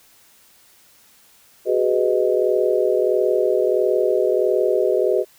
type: chord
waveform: sine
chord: G# minor seventh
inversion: third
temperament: just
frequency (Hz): 373.8 / 415.3 / 498.4 / 623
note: F#4 / G#4 / B4 / D#5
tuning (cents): +18 / 0 / +16 / +2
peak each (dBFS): -20 / -21 / -21 / -22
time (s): 1.65-5.25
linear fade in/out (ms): 50
effects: white hiss -53 dBFS RMS until 5.38 s